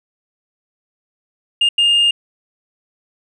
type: tone bursts at uneven times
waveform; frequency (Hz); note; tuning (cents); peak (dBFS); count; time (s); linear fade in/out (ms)
sine; 2823; F7; +18; -8; 2; 1.61-1.69 / 1.78-2.11; 5
effects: tanh soft clip ceiling -9 dBFS